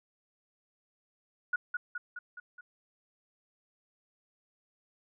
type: tone with echo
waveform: sine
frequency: 1455 Hz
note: F#6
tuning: 29 cents flat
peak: -26 dBFS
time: 1.53-1.56 s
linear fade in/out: 5 ms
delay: 210 ms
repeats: 5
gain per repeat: -4 dB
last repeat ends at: 2.61 s
effects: none